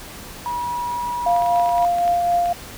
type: tone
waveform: sine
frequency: 966 Hz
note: B5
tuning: 39 cents flat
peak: -22 dBFS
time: 0.46-1.85 s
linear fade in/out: 0 ms
type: tone with tremolo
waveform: sine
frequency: 698.5 Hz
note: F5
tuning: in tune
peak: -14 dBFS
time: 1.26-2.53 s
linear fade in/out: 5 ms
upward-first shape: triangle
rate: 3.9 Hz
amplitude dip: 35%
type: clicks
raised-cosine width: 0.3 ms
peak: -18 dBFS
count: 12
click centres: 1.364 / 1.422 / 1.462 / 1.56 / 1.597 / 1.66 / 1.692 / 1.781 / 1.826 / 1.985 / 2.078 / 2.458 s
effects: pink hiss -37 dBFS RMS until 2.77 s